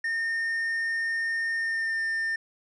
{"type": "tone with pitch glide", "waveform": "triangle", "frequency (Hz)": [1825, 1799.9], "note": ["A#6", "A6"], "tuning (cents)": [-37, 39], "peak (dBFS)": -24, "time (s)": [0.04, 2.36], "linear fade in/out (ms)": 5, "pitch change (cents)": -24, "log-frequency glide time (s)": [1.57, 2.01], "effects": ["resampled to 24000 Hz"]}